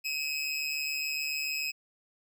25% pulse tone with amplitude modulation, 2551 Hz, D#7, 43 cents sharp, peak -24 dBFS, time 0.04-1.72 s, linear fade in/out 20 ms, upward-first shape sine, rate 147 Hz, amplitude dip 60%, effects none

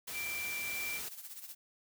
white noise, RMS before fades -42 dBFS, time 0.07-1.09 s, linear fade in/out 10 ms
sine tone, 2349 Hz, D7, in tune, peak -37 dBFS, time 0.12-1.01 s, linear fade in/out 50 ms
blue noise with tremolo, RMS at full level -45 dBFS, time 0.74-1.55 s, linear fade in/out 10 ms, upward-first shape sine, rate 16 Hz, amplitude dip 65%
effects none

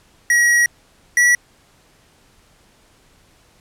square tone pair in turn, 1909 / 1940.1 Hz, A#6 / B6, +41 / -31 cents, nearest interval unison, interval 28 cents, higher second, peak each -12 / -11 dBFS, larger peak second, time 0.3-0.66 / 1.17-1.35 s, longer first, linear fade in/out 2 ms, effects pink hiss -54 dBFS RMS until 3.6 s + low-pass 11000 Hz 12 dB/octave

